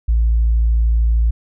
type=tone; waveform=sine; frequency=56.6 Hz; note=A1; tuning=50 cents sharp; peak=-10 dBFS; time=0.08-1.31 s; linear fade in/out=10 ms; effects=tanh soft clip ceiling -8 dBFS